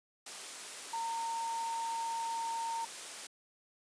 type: tone in noise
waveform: sine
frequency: 916 Hz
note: A#5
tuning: 31 cents flat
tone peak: -34 dBFS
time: 0.93-2.85 s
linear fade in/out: 5 ms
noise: white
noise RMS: -44 dBFS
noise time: 0.26-3.27 s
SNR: +7 dB
effects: high-pass 300 Hz 12 dB/octave + resampled to 22050 Hz